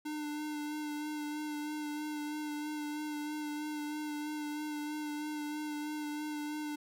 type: tone with vibrato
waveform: square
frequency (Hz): 299.9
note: D4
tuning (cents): +36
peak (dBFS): -37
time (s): 0.05-6.76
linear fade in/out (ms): 10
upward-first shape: sine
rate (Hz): 3.1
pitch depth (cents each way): 21
effects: none